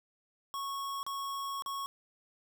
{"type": "tone with dropouts", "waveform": "square", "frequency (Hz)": 1103, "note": "C#6", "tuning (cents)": -9, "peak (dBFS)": -36, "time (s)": [0.54, 1.86], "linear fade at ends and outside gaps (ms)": 0, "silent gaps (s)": [[1.03, 1.065], [1.622, 1.661]], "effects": []}